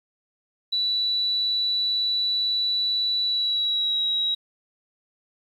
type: tone with pitch glide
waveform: sine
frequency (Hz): 3951 to 3843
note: B7 to B7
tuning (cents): 0 to -48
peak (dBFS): -21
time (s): 0.72-4.35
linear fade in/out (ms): 10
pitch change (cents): -48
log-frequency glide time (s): 3.24-4.02
effects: 9-bit